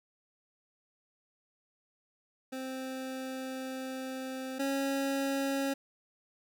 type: tone pair in turn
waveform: 25% pulse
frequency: 261.6 / 274.1 Hz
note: C4 / C#4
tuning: 0 / -19 cents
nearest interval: minor second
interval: 81 cents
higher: second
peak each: -33 / -26 dBFS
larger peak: second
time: 2.52-4.59 / 4.59-5.74 s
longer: first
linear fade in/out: 10 ms
effects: none